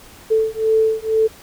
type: beating tone pair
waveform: sine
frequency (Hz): 440 / 442.1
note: A4 / A4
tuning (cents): 0 / +8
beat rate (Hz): 2.1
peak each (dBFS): -17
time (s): 0.3-1.28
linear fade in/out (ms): 20
effects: pink hiss -43 dBFS RMS until 1.42 s